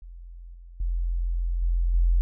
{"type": "tone with level steps", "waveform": "sine", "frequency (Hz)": 43.03, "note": "F1", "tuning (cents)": -25, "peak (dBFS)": [-39, -42, -23, -20, -17], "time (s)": [0.02, 2.21], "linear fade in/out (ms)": 0, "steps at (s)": [0.54, 0.8, 1.62, 1.94], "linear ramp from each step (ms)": 5, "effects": []}